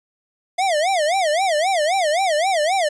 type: tone with vibrato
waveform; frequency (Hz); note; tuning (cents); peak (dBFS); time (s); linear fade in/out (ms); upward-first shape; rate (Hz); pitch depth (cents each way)
square; 682; F5; -41; -17; 0.58-2.89; 10; sine; 3.8; 250
effects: resampled to 22050 Hz